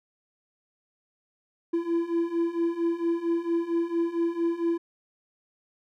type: beating tone pair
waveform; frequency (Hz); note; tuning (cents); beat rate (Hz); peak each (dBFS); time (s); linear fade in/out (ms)
triangle; 334.4 / 338.8; E4 / E4; +25 / +48; 4.4; -27 / -24; 1.73-4.78; 10
effects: none